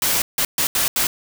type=noise bursts at uneven times; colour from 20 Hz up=white; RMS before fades=-19 dBFS; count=5; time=0.02-0.22 / 0.38-0.45 / 0.58-0.67 / 0.75-0.88 / 0.96-1.07 s; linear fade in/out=2 ms; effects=none

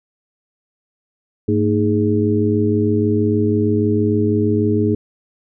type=harmonic tone with a mistuned harmonic; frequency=103.83 Hz; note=G#2; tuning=in tune; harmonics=1 / 2 / 3 / 4; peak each=-19 / -19 / -19 / -19 dBFS; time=1.48-4.95 s; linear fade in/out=5 ms; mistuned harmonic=2; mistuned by=+140 cents; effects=none

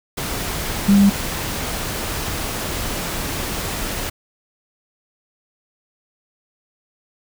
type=tone in noise; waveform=sine; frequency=200 Hz; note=G3; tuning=35 cents sharp; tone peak=-9 dBFS; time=0.88-1.1 s; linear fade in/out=10 ms; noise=pink; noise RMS=-25 dBFS; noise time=0.17-4.1 s; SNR=+13 dB; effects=none

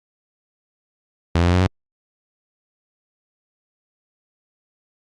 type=tone with pitch steps; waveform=sawtooth; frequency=84.5 / 86.58 / 88.7 / 90.88 / 93.11 Hz; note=E2 / F2 / F2 / F#2 / F#2; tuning=+43 / -14 / +27 / -31 / +11 cents; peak=-10 dBFS; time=1.35-1.67 s; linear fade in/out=5 ms; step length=64 ms; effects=low-pass 5000 Hz 12 dB/octave + Opus 48 kbps

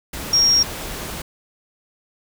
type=tone in noise; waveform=sine; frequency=5588 Hz; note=F8; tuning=in tune; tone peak=-12 dBFS; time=0.33-0.63 s; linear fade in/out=5 ms; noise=pink; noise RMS=-30 dBFS; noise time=0.13-1.22 s; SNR=+15 dB; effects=none

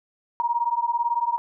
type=beating tone pair; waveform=sine; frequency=937 / 955 Hz; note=A#5 / A#5; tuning=+9 / +42 cents; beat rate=18 Hz; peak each=-24 dBFS; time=0.4-1.38 s; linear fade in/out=0 ms; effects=none

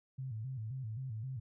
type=tone with vibrato; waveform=sine; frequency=120.1 Hz; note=B2; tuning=48 cents flat; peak=-38 dBFS; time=0.18-1.4 s; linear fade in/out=10 ms; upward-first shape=square; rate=3.8 Hz; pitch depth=160 cents each way; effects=none

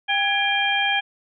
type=harmonic tone with a mistuned harmonic; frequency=797 Hz; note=G5; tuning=28 cents sharp; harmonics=1 / 2 / 3 / 4; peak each=-24 / -24 / -24 / -24 dBFS; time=0.08-1.01 s; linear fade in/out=20 ms; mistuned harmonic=2; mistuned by=+78 cents; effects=none

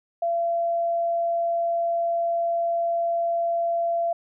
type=tone; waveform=sine; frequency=680 Hz; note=F5; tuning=46 cents flat; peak=-21 dBFS; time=0.22-4.13 s; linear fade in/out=5 ms; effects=none

